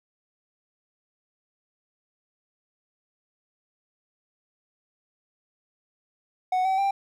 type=tone with pitch steps; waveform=triangle; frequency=740 / 763.4 / 787.6 Hz; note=F#5 / G5 / G5; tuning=0 / -46 / +8 cents; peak=-19 dBFS; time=6.52-6.91 s; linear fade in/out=5 ms; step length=130 ms; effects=none